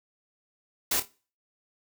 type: noise with echo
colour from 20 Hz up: white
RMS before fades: -26 dBFS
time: 0.91-1 s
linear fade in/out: 5 ms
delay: 27 ms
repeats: 3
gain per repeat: -11 dB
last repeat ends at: 1.081 s
effects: noise-tail reverb RT60 0.4 s tail -23 dB re dry